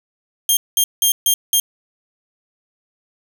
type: tone bursts at uneven times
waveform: 10% pulse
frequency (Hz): 3199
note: G7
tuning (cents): +34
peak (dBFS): -4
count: 5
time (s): 0.49-0.57 / 0.77-0.84 / 1.02-1.12 / 1.26-1.34 / 1.53-1.6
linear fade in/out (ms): 2
effects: 7-bit